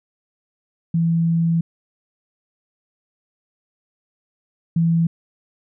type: tone pair in turn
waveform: sine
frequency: 166.3 / 166.3 Hz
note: E3 / E3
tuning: +16 / +16 cents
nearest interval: unison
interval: 0 cents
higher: neither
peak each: -15 / -14 dBFS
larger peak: second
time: 0.94-1.61 / 4.76-5.07 s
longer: first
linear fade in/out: 5 ms
effects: none